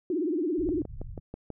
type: tone with vibrato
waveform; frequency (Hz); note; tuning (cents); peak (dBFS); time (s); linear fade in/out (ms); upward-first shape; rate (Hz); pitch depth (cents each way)
sine; 330; E4; +2; -25; 0.1-0.82; 2; triangle; 18; 260
type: low-pass noise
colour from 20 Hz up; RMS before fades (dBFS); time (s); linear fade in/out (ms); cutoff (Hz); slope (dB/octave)
pink; -40; 0.58-1.2; 10; 140; 48
type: click train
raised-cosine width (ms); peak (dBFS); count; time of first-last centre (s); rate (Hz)
2; -24; 6; 0.69-1.503; 6.15
effects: none